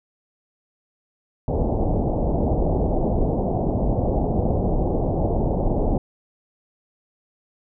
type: low-pass noise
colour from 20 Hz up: pink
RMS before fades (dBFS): -21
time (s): 1.48-5.98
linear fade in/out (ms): 2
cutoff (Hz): 790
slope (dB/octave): 48
effects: none